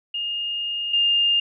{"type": "tone pair in turn", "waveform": "sine", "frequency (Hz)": [2835, 2815], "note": ["F7", "F7"], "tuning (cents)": [25, 13], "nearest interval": "unison", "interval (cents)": 12, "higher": "first", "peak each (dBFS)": [-24, -16], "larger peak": "second", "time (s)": [[0.14, 0.93], [0.93, 1.4]], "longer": "first", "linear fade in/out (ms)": 5, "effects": []}